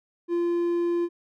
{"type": "tone with hard clipping", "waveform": "triangle", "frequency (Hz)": 344.7, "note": "F4", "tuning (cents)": -23, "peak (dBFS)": -23, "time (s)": [0.28, 1.09], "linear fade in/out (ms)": 50, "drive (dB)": 6, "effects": []}